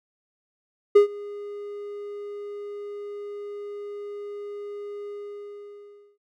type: tone with ADSR envelope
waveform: triangle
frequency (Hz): 410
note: G#4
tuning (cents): -22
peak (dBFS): -7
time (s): 0.95-6.18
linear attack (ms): 11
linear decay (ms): 110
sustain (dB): -24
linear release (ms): 1100
effects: none